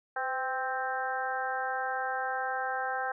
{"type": "harmonic tone with a mistuned harmonic", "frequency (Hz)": 261.6, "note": "C4", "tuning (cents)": 0, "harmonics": [2, 3, 4, 5, 6, 7], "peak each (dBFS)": [-39, -33, -41, -39, -35, -44], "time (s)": [0.16, 3.12], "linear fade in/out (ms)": 5, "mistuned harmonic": 2, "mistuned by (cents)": -37, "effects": []}